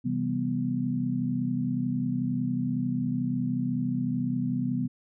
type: chord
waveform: sine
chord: C major seventh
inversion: none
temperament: equal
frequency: 130.81 / 164.81 / 196 / 246.9 Hz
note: C3 / E3 / G3 / B3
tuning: 0 / 0 / 0 / 0 cents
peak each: -32 / -34 / -33 / -28 dBFS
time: 0.04-4.88 s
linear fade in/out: 20 ms
effects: none